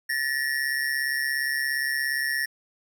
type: ring-modulated tone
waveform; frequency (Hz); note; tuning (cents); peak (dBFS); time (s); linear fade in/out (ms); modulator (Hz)
square; 1824; A#6; -38; -22; 0.09-2.46; 10; 68.6
effects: 10-bit